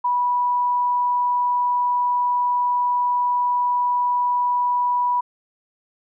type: tone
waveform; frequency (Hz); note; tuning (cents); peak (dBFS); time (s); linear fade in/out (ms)
sine; 980; B5; -14; -17; 0.04-5.21; 10
effects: none